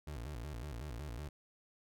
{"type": "tone with vibrato", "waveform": "30% pulse", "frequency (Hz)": 65.41, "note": "C2", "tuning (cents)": 0, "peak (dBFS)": -39, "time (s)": [0.07, 1.29], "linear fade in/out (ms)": 5, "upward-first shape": "square", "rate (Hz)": 5.4, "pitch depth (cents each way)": 230, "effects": []}